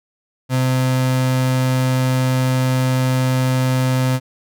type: tone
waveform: 35% pulse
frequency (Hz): 129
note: C3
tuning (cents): -24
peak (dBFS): -13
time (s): 0.49-4.2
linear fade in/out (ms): 50
effects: none